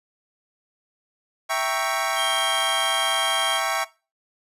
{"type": "chord", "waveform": "25% pulse", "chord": "E diminished seventh", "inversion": "none", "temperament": "equal", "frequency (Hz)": [659.3, 784, 932.3, 1108.7], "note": ["E5", "G5", "Bb5", "Db6"], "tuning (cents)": [0, 0, 0, 0], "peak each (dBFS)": [-23, -24, -28, -23], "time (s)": [1.49, 3.85], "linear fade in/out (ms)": 20}
{"type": "tone", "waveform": "square", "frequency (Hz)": 3200, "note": "G7", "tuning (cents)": 35, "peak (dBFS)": -24, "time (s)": [2.15, 3.61], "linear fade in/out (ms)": 50}
{"effects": ["noise-tail reverb RT60 0.3 s tail -19 dB re dry", "resampled to 32000 Hz"]}